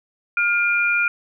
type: tone pair together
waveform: sine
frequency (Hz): 1415.1 / 2402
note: F6 / D7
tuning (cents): +22 / +38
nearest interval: major sixth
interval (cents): 916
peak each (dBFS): -19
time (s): 0.37-1.08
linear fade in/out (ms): 2
effects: none